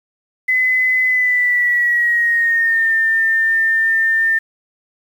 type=tone with pitch glide; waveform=sine; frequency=2022 to 1801.4 Hz; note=B6 to A6; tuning=+40 to +40 cents; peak=-12 dBFS; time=0.48-4.39 s; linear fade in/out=10 ms; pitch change=-200 cents; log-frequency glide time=1.06-2.95 s; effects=7-bit